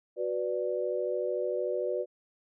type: chord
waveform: sine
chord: B minor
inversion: second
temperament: equal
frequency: 370 / 493.9 / 587.3 Hz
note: F#4 / B4 / D5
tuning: 0 / 0 / 0 cents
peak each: -33 / -32 / -33 dBFS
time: 0.16-2.06 s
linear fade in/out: 50 ms
effects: none